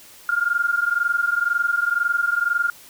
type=tone pair together; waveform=sine; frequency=1396.9 / 1418.9 Hz; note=F6 / F6; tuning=0 / +27 cents; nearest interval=unison; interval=27 cents; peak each=-21 / -21 dBFS; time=0.29-2.7 s; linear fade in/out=2 ms; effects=white hiss -46 dBFS RMS until 2.89 s